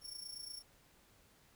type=tone with amplitude modulation; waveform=sawtooth; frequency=5470 Hz; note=F8; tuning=37 cents flat; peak=-40 dBFS; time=0.01-0.63 s; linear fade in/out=50 ms; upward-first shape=sine; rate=28.5 Hz; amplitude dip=70%; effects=pink hiss -67 dBFS RMS until 1.55 s